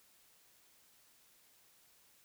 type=silence; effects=white hiss -67 dBFS RMS until 2.24 s